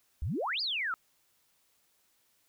sine exponential two-way sweep, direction up then down, 61 to 5080 to 1259 Hz, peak -30 dBFS, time 0.22-0.94 s, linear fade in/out 0 ms, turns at 0.61 s, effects white hiss -71 dBFS RMS until 2.48 s

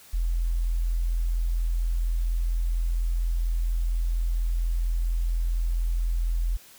sine tone, 42.14 Hz, E1, 39 cents sharp, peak -22 dBFS, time 0.13-6.57 s, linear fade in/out 10 ms, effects white hiss -51 dBFS RMS until 6.78 s

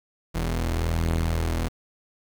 sawtooth tone pair together, 40.88 / 82.4 Hz, E1 / E2, -14 / 0 cents, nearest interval octave, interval 1214 cents, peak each -22 dBFS, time 0.34-1.69 s, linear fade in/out 20 ms, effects 8-bit

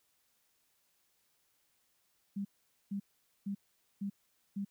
sine tone bursts, 199.3 Hz, G3, 29 cents sharp, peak -34 dBFS, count 5, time 2.36-4.65 s, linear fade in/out 10 ms, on 90 ms, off 460 ms, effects white hiss -75 dBFS RMS until 4.7 s

